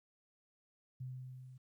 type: tone with level ramp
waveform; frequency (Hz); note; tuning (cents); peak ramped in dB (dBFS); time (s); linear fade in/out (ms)
sine; 128.5; C3; -31; -40 to -52; 1-1.58; 10
effects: 13-bit